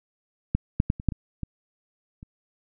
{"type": "clicks", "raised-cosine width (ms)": 5, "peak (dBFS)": [-9, -7, -10, -23, -8, -20, -18, -29], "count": 8, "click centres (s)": [0.55, 0.801, 0.901, 0.999, 1.087, 1.122, 1.433, 2.229], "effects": []}